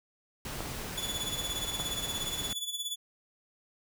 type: noise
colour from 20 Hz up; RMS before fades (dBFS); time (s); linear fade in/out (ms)
pink; -39; 0.45-2.53; 2
type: clicks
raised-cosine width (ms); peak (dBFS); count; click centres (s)
1; -22; 2; 0.606 / 1.799
type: tone with tremolo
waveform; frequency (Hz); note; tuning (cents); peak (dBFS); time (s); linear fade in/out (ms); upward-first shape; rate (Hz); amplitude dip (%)
sawtooth; 3444; A7; -38; -28; 0.97-2.96; 10; sine; 17; 70
effects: none